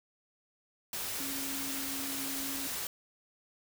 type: tone in noise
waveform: sine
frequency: 273.5 Hz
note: C#4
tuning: 23 cents flat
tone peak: -41 dBFS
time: 1.2-2.67 s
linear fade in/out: 2 ms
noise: white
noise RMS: -37 dBFS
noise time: 0.93-2.87 s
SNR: -7 dB
effects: none